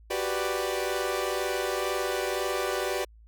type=chord; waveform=sawtooth; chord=G major seventh; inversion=third; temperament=equal; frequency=370 / 392 / 493.9 / 587.3 Hz; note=F#4 / G4 / B4 / D5; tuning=0 / 0 / 0 / 0 cents; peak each=-29 dBFS; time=0.1-3.05 s; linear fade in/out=10 ms; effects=added 55 Hz sine -50 dBFS peak until 3.27 s